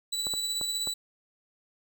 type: tone with tremolo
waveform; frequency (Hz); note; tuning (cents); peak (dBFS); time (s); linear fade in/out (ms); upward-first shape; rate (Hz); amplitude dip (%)
30% pulse; 3951; B7; 0; -25; 0.12-0.94; 10; sine; 16; 35
type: clicks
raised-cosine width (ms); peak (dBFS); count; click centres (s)
1; -24; 4; 0.269 / 0.338 / 0.613 / 0.873
effects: none